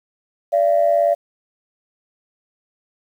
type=tone pair together; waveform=sine; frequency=582 / 680.3 Hz; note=D5 / F5; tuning=-16 / -46 cents; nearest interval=minor third; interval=270 cents; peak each=-15 dBFS; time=0.52-1.15 s; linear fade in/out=20 ms; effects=tanh soft clip ceiling -6 dBFS + 8-bit